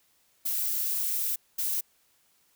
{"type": "noise bursts at uneven times", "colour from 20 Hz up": "violet", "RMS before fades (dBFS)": -29, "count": 2, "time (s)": [[0.45, 1.36], [1.58, 1.81]], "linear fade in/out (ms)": 10, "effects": ["white hiss -67 dBFS RMS until 2.55 s"]}